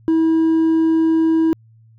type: tone with hard clipping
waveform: sine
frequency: 323.5 Hz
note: E4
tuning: 32 cents flat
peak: -13 dBFS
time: 0.08-1.53 s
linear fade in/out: 0 ms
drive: 2 dB
effects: added 112 Hz sine -46 dBFS peak until 1.98 s